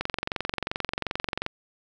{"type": "click train", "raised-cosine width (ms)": 0.3, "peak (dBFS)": -11, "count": 34, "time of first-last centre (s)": [0.01, 1.464], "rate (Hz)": 22.7, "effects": []}